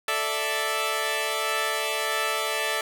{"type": "chord", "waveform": "10% pulse", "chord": "A suspended fourth", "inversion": "none", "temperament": "equal", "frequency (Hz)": [440, 587.3, 659.3], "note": ["A4", "D5", "E5"], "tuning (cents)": [0, 0, 0], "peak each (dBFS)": -21, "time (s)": [0.08, 2.81], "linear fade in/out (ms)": 2, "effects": []}